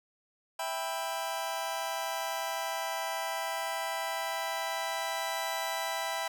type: chord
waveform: sawtooth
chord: E minor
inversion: none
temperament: just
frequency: 659.3 / 791.1 / 988.9 Hz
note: E5 / G5 / B5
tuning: 0 / +16 / +2 cents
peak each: -33 dBFS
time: 0.59-6.28 s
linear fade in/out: 5 ms
effects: none